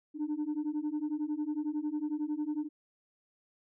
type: beating tone pair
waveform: sine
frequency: 294.6 / 305.6 Hz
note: D4 / D#4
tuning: +6 / -31 cents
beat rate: 11 Hz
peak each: -33 / -32 dBFS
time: 0.14-2.69 s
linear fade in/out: 50 ms
effects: tanh soft clip ceiling -28 dBFS